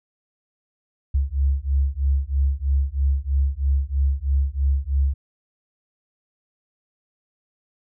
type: beating tone pair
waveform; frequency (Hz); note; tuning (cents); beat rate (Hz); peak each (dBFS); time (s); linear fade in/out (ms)
sine; 67.4 / 70.5; C#2 / C#2; -48 / +30; 3.1; -21 / -21; 1.14-5.14; 10
effects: none

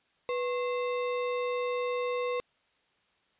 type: tone with sample-and-hold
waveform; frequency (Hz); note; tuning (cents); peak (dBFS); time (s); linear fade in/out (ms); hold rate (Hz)
sine; 493; B4; -3; -28; 0.29-2.4; 0; 1575
effects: white hiss -70 dBFS RMS until 3.39 s + resampled to 8000 Hz

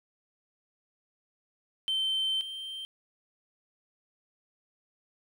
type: tone pair in turn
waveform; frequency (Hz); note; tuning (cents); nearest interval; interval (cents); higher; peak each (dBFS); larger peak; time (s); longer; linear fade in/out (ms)
triangle; 3100 / 3140; G7 / G7; -20 / +2; unison; 22; second; -24 / -35; first; 1.88-2.41 / 2.41-2.85; first; 0
effects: tanh soft clip ceiling -22 dBFS + 11-bit

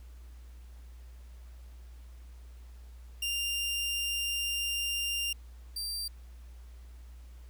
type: tone pair in turn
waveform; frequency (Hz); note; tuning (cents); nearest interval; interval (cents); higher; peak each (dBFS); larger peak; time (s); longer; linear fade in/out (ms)
sawtooth; 2794 / 4699; F7 / D8; 0 / 0; major sixth; 900; second; -27 / -31; first; 3.22-5.33 / 5.76-6.08; first; 5
effects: added 60 Hz sine -46 dBFS peak until 7.49 s + pink hiss -64 dBFS RMS until 7.49 s

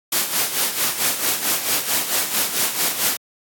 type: noise with tremolo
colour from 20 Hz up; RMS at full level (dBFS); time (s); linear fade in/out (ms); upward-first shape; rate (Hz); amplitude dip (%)
white; -18; 0.12-3.17; 5; sine; 4.5; 65
effects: high-pass 150 Hz 12 dB/octave + AAC 64 kbps

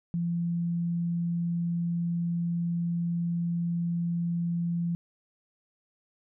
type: tone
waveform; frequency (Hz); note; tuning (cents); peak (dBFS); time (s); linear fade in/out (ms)
sine; 170.9; F3; -37; -26; 0.14-4.95; 0
effects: none

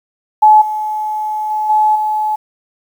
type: tone with level steps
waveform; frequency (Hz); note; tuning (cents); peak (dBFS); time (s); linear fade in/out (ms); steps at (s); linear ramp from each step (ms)
sine; 856; A5; -48; -3 / -16 / -14 / -8 / -13; 0.42-2.36; 10; 0.61 / 1.5 / 1.69 / 1.95; 10
effects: 7-bit

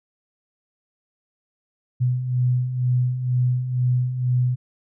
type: beating tone pair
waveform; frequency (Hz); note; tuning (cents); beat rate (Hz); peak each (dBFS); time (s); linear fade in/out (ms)
sine; 123.47 / 125.57; B2 / B2; 0 / +29; 2.1; -26 / -19; 2-4.56; 20
effects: none

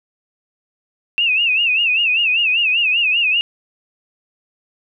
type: tone with vibrato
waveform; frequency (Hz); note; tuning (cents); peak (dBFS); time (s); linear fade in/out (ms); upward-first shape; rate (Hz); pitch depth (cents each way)
sine; 2661; E7; +16; -13; 1.18-3.41; 0; sine; 5.1; 130
effects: none

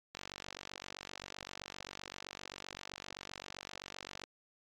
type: click train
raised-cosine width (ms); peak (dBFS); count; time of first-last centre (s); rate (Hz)
0.2; -25; 196; 0.15-4.238; 47.7
effects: AAC 64 kbps

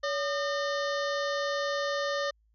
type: harmonic tone with a mistuned harmonic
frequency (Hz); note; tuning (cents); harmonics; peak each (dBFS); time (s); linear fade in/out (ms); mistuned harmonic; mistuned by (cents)
607; D#5; -43; 1 / 2 / 3 / 5 / 6 / 7 / 8 / 9 / 10; -30 / -35 / -35 / -44 / -42 / -43 / -46 / -49 / -49; 0.03-2.31; 10; 1; -120
effects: added 54 Hz sine -64 dBFS peak until 2.54 s

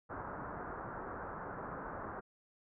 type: low-pass noise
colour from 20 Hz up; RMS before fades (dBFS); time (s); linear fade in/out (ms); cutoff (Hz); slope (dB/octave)
white; -44; 0.09-2.21; 20; 1500; 48
effects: none

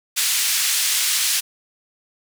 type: band-pass noise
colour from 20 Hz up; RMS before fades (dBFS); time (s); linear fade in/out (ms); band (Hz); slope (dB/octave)
white; -20; 0.16-1.41; 20; 2100 to 10000; 12
effects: none

